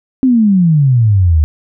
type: exponential sweep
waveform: sine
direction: down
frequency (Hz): 268.5 to 73.2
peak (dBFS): -6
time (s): 0.23-1.44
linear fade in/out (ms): 0
effects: none